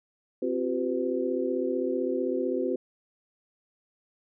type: tone cluster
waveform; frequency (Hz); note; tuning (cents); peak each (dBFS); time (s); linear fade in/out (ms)
sine; 261.4 / 349.9 / 385.6 / 506; C4 / F4 / G4 / B4; -1 / +3 / -28 / +42; -31; 0.42-2.76; 5
effects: none